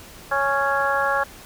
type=harmonic tone; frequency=277.2 Hz; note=C#4; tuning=in tune; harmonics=2 / 3 / 4 / 5 / 6; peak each=-25 / -25 / -25 / -25 / -25 dBFS; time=0.31-1.24 s; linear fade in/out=10 ms; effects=pink hiss -43 dBFS RMS until 1.45 s